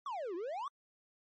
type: exponential two-way sweep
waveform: triangle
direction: down then up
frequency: 1192 to 329.6 to 1192 Hz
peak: -35 dBFS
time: 0.06-0.68 s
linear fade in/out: 2 ms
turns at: 0.35 s
effects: MP3 32 kbps